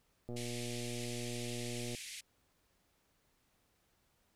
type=click train; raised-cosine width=2 ms; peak=-31 dBFS; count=200; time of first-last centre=0.29-1.948 s; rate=120 Hz
type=band-pass noise; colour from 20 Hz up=pink; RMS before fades=-47 dBFS; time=0.36-2.21 s; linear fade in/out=10 ms; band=2000 to 11000 Hz; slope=48 dB/octave
effects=pink hiss -75 dBFS RMS until 4.35 s